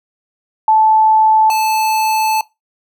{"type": "tone pair in turn", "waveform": ["sine", "square"], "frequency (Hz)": [873, 873], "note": ["A5", "A5"], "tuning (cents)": [-14, -14], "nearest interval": "unison", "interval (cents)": 0, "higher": "neither", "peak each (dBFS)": [-7, -13], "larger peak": "first", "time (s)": [[0.68, 1.5], [1.5, 2.41]], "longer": "second", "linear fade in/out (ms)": 2, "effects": ["noise-tail reverb RT60 0.2 s tail -19 dB re dry"]}